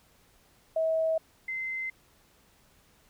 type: tone pair in turn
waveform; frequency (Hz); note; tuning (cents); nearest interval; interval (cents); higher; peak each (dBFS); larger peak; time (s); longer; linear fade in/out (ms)
sine; 644 / 2068; E5 / C7; -41 / -21; octave + minor sixth; 2020; second; -24 / -31; first; 0.76-1.18 / 1.48-1.9; neither; 5
effects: pink hiss -63 dBFS RMS until 3.09 s